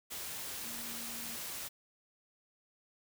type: tone in noise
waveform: sine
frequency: 233.1 Hz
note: A#3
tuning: in tune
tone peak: -51 dBFS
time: 0.64-1.37 s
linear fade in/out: 20 ms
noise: white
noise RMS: -42 dBFS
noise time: 0.1-1.69 s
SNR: -12 dB
effects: none